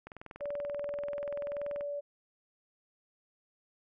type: click train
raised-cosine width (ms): 0.5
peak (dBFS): -30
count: 37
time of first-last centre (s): 0.07-1.809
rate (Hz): 20.7
type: tone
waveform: sine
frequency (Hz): 576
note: D5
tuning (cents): -34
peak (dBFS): -34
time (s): 0.4-2.01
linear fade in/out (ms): 20
effects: none